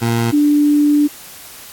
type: tone pair in turn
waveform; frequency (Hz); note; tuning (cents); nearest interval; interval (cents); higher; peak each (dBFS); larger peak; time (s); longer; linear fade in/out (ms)
20% pulse / sine; 116.54 / 293.7; A#2 / D4; 0 / 0; octave + major third; 1600; second; -9; neither; 0.01-0.32 / 0.32-1.08; second; 20
effects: white hiss -36 dBFS RMS until 1.72 s + AAC 64 kbps